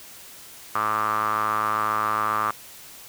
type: tone with band-pass filter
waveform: sawtooth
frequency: 107.4 Hz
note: A2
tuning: 41 cents flat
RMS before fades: -24 dBFS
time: 0.75-2.51 s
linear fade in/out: 5 ms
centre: 1200 Hz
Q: 8.5
effects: white hiss -44 dBFS RMS until 3.08 s